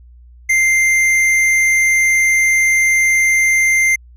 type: tone with tanh clipping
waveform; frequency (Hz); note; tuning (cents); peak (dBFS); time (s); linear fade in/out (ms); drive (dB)
sine; 2093; C7; 0; -12; 0.49-3.96; 10; 12
effects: added 60 Hz sine -39 dBFS peak until 4.16 s